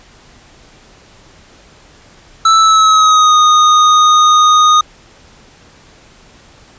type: tone with pitch glide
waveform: square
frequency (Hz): 1318.5 to 1237.3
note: E6 to D#6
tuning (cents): 0 to -10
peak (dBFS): -6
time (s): 2.45-4.81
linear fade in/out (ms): 5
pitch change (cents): -110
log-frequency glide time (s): 2.58-3.36
effects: pink hiss -43 dBFS RMS until 6.78 s + resampled to 16000 Hz